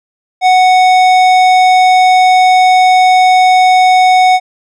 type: tone with tanh clipping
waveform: sine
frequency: 740 Hz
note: F#5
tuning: in tune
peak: -6 dBFS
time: 0.41-4.4 s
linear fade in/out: 50 ms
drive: 15 dB
effects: none